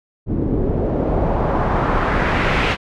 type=noise with low-pass filter sweep; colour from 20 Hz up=pink; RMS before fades=-18 dBFS; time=0.26-2.77 s; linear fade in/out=50 ms; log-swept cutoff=290 to 2700 Hz; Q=1.5; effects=none